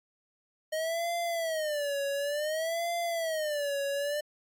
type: tone with vibrato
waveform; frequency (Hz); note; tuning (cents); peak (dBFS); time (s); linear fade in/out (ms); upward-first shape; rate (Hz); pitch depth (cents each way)
square; 620; D#5; -6; -30; 0.72-4.21; 10; sine; 0.56; 180
effects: AAC 64 kbps